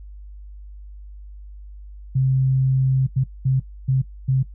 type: tone bursts at uneven times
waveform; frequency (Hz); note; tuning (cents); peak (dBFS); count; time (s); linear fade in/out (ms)
sine; 132.1; C3; +17; -15; 5; 2.15-3.07 / 3.16-3.24 / 3.45-3.6 / 3.88-4.02 / 4.28-4.43; 10
effects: noise-tail reverb RT60 0.1 s tail -19 dB re dry + added 50 Hz sine -36 dBFS peak until 4.54 s